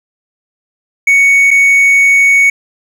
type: tone with dropouts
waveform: triangle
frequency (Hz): 2227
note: C#7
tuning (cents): +7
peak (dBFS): -3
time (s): 1.07-2.5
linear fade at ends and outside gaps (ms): 5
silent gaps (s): 1.507-1.511
effects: none